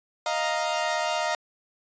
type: chord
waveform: sawtooth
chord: Eb suspended second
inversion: none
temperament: equal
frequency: 622.3 / 698.5 / 932.3 Hz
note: Eb5 / F5 / Bb5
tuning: 0 / 0 / 0 cents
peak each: -25 / -25 / -26 dBFS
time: 0.26-1.35 s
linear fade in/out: 2 ms
effects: resampled to 16000 Hz